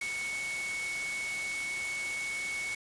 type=tone in noise; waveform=sine; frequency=2217 Hz; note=C#7; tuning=in tune; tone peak=-33 dBFS; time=0.01-2.75 s; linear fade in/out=5 ms; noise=white; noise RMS=-40 dBFS; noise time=0.01-2.75 s; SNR=+4 dB; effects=resampled to 22050 Hz